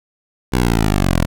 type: linear sweep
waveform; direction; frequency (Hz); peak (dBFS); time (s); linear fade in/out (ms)
10% pulse; down; 63.9 to 40; -5; 0.52-1.26; 20
effects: none